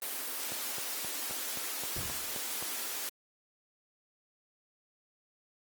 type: high-pass noise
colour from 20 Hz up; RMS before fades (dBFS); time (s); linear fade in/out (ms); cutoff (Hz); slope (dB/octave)
white; -37; 0.02-3.09; 2; 230; 96
type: click train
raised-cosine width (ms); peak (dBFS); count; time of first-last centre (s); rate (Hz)
1; -27; 9; 0.52-2.625; 3.8
type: noise with exponential decay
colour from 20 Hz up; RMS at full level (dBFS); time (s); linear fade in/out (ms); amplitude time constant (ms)
brown; -35; 1.96-2.47; 2; 110
effects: high-pass 80 Hz 12 dB/octave + Opus 24 kbps